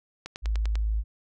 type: click train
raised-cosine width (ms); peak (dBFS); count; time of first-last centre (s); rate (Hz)
0.2; -19; 6; 0.26-0.755; 10.1
type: tone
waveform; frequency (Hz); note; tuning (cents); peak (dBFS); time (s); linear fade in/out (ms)
sine; 53.6; A1; -45; -23; 0.42-1.04; 50
effects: none